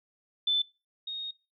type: tone pair in turn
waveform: sine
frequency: 3520 / 3725 Hz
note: A7 / A#7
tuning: 0 / -2 cents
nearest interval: minor second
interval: 98 cents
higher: second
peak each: -23 / -33 dBFS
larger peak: first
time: 0.47-0.62 / 1.07-1.31 s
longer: second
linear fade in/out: 5 ms
effects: noise-tail reverb RT60 0.3 s tail -24 dB re dry